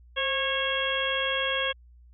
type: harmonic tone with a mistuned harmonic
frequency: 547 Hz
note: C#5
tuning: 23 cents flat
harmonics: 1 / 2 / 3 / 4 / 5 / 6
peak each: -31 / -34 / -31 / -35 / -33 / -30 dBFS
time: 0.16-1.73 s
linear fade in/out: 20 ms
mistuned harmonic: 1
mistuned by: -57 cents
effects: added 60 Hz sine -50 dBFS peak until 2.13 s